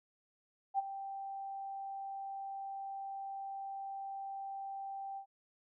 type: tone with ADSR envelope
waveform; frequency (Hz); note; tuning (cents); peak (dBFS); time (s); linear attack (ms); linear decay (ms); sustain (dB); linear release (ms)
sine; 784; G5; 0; -27; 0.74-5.26; 46; 22; -13; 89
effects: none